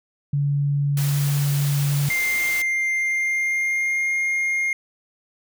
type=tone; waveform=sine; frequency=142.7 Hz; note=D3; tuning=49 cents flat; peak=-18 dBFS; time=0.33-2.09 s; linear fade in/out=5 ms
type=noise; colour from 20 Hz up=white; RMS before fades=-31 dBFS; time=0.97-2.62 s; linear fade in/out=2 ms
type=tone with pitch glide; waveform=triangle; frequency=2101 to 2128 Hz; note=C7 to C7; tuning=+7 to +29 cents; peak=-18 dBFS; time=2.1-4.73 s; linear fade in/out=2 ms; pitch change=+22 cents; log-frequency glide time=2.97-4.14 s
effects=none